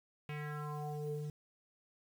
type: tone with low-pass filter sweep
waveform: square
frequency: 149.2 Hz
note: D3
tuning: 28 cents sharp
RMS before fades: -41 dBFS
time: 0.29-1.3 s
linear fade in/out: 2 ms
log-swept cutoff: 2600 to 300 Hz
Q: 4.1
effects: 10-bit